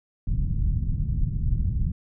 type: low-pass noise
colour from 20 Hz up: pink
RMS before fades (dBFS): -24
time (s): 0.27-1.92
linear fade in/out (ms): 5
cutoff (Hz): 160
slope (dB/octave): 24
effects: none